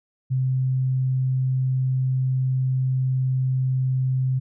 sine tone, 130.1 Hz, C3, 9 cents flat, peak -19 dBFS, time 0.3-4.4 s, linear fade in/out 20 ms, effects none

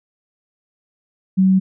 sine tone, 189.2 Hz, F#3, 39 cents sharp, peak -10 dBFS, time 1.37-1.6 s, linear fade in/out 20 ms, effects none

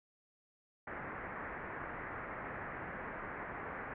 white low-pass noise, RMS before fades -44 dBFS, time 0.87-3.94 s, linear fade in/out 5 ms, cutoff 2000 Hz, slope 48 dB/octave, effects none

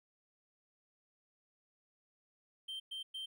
triangle tone bursts, 3136 Hz, G7, in tune, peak -39 dBFS, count 3, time 2.68-3.26 s, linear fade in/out 10 ms, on 120 ms, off 110 ms, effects none

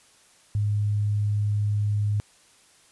sine tone, 103.83 Hz, G#2, in tune, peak -21 dBFS, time 0.55-2.2 s, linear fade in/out 0 ms, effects white hiss -57 dBFS RMS until 2.91 s + resampled to 24000 Hz

